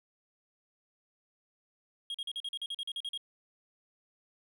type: tone bursts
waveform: triangle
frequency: 3265 Hz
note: G#7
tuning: 30 cents flat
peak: -33 dBFS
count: 13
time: 2.1-3.176 s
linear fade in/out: 2 ms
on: 44 ms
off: 42 ms
effects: none